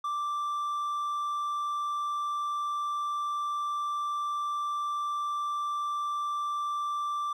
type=tone; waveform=triangle; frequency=1174.7 Hz; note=D6; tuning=in tune; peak=-27 dBFS; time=0.04-7.33 s; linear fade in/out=5 ms; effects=none